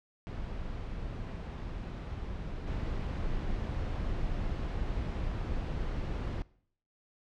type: noise with level steps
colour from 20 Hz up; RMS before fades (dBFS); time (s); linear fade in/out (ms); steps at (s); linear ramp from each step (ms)
brown; -38 / -34; 0.27-6.42; 0; 2.67; 5
effects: noise-tail reverb RT60 0.6 s tail -21 dB re dry + low-pass 4000 Hz 12 dB/octave